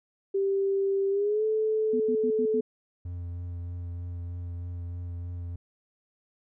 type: tone with pitch glide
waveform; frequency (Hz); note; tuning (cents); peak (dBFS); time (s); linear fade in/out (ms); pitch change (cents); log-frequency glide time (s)
sine; 392 to 435; G4 to A4; 0 to -20; -23; 0.34-2.61; 10; +180; 1.1-1.44
type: tone bursts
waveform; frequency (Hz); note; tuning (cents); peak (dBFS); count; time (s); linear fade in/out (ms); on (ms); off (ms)
sine; 246.9; B3; 0; -28; 5; 1.93-2.609; 5; 71; 81
type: tone with vibrato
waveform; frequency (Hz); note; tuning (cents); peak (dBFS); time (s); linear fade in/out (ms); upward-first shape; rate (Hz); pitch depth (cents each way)
triangle; 87.31; F2; 0; -31; 3.05-5.56; 5; triangle; 3.2; 19
effects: none